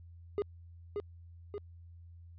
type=tone with echo; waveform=triangle; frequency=410 Hz; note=G#4; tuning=22 cents flat; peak=-27 dBFS; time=0.38-0.42 s; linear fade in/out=0 ms; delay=580 ms; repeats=2; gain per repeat=-4 dB; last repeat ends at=1.58 s; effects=added 85 Hz sine -50 dBFS peak until 2.38 s + resampled to 11025 Hz